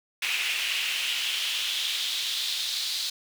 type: noise with high-pass filter sweep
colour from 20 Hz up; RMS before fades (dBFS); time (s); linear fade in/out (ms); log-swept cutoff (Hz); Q
brown; -29; 0.22-3.1; 5; 2500 to 4100; 3.5
effects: none